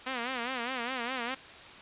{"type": "tone with vibrato", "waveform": "5% pulse", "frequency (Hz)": 248, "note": "B3", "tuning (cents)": 7, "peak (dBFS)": -21, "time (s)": [0.06, 1.35], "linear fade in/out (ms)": 10, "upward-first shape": "sine", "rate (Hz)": 4.9, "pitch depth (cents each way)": 120, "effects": ["white hiss -48 dBFS RMS until 1.81 s", "resampled to 8000 Hz"]}